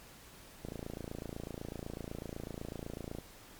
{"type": "click train", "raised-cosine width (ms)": 2, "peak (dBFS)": -27, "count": 72, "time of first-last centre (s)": [0.65, 3.186], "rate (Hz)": 28, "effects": ["pink hiss -55 dBFS RMS until 3.59 s", "MP3 96 kbps"]}